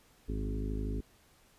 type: harmonic tone with a mistuned harmonic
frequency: 52.6 Hz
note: G#1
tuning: 23 cents sharp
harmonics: 1 / 2 / 3 / 4 / 5 / 6 / 7 / 8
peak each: -34 / -41 / -45 / -44 / -41 / -49 / -47 / -46 dBFS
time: 0.28-1.01 s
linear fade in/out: 10 ms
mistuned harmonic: 2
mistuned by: -36 cents
effects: pink hiss -64 dBFS RMS until 1.58 s + resampled to 32000 Hz